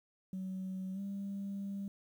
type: tone with pitch glide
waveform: sine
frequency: 188.1 to 198.14 Hz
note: F#3 to G3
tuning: +29 to +19 cents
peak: -36 dBFS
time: 0.33-1.88 s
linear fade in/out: 2 ms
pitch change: +90 cents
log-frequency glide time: 0.93-1 s
effects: tanh soft clip ceiling -34 dBFS + 11-bit